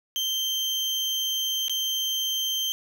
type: tone with dropouts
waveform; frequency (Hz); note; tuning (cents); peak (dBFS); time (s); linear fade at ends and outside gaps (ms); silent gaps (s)
35% pulse; 3136; G7; 0; -23; 0.16-2.72; 0; 1.682-1.696
effects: none